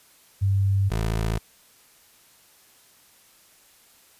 sine / 20% pulse tone pair in turn, 98 / 55 Hz, G2 / A1, 0 / 0 cents, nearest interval minor seventh, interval 1000 cents, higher first, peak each -18 / -18 dBFS, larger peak neither, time 0.41-0.9 / 0.9-1.39 s, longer neither, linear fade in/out 20 ms, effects white hiss -56 dBFS RMS until 4.19 s + resampled to 32000 Hz

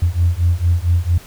sine beating tone pair, 84.4 / 88.8 Hz, E2 / F2, +41 / +29 cents, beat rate 4.4 Hz, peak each -15 dBFS, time 0.02-1.18 s, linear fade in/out 5 ms, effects tanh soft clip ceiling -5 dBFS + pink hiss -41 dBFS RMS until 1.26 s

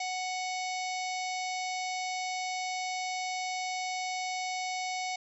harmonic tone, 740 Hz, F#5, in tune, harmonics 1 / 3 / 4 / 5 / 6 / 7 / 8 / 9 / 10, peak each -34 / -38 / -48 / -46 / -45 / -45 / -44 / -54 / -49 dBFS, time 0-5.16 s, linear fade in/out 5 ms, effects none

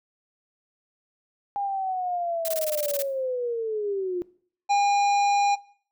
sine linear sweep, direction down, 812 to 348.2 Hz, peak -25 dBFS, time 1.56-4.22 s, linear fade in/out 0 ms
blue noise bursts, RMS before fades -30 dBFS, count 11, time 2.45-3.022 s, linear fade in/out 0 ms, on 32 ms, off 22 ms
harmonic tone, 810 Hz, G#5, 43 cents flat, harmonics 1 / 3 / 5 / 7 / 9, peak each -18 / -32 / -37 / -41 / -41 dBFS, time 4.69-5.56 s, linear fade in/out 20 ms
effects noise-tail reverb RT60 0.5 s tail -20 dB re dry

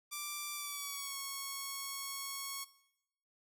5% pulse tone with pitch glide, 1174.7 to 1102.4 Hz, D6 to C#6, 0 to -10 cents, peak -28 dBFS, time 0.11-2.65 s, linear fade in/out 20 ms, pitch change -110 cents, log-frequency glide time 0.54-1.16 s, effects noise-tail reverb RT60 0.8 s tail -18 dB re dry

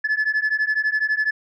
sine beating tone pair, 1720 / 1732 Hz, A6 / A6, -40 / -28 cents, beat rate 12 Hz, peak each -20 / -20 dBFS, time 0.04-1.31 s, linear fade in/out 10 ms, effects tanh soft clip ceiling -15 dBFS

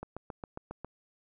click train, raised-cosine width 1 ms, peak -25 dBFS, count 7, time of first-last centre 0.03-0.846 s, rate 7.35 Hz, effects none

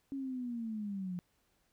sine linear sweep, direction down, 277.2 to 174.61 Hz, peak -36 dBFS, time 0.12-1.19 s, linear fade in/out 0 ms, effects pink hiss -75 dBFS RMS until 1.72 s

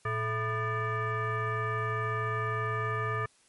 sine tone with frequency modulation, 662 Hz, E5, 7 cents sharp, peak -28 dBFS, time 0.05-3.26 s, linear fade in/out 5 ms, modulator 548 Hz, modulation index 2.1, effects white hiss -64 dBFS RMS until 3.48 s + MP3 48 kbps

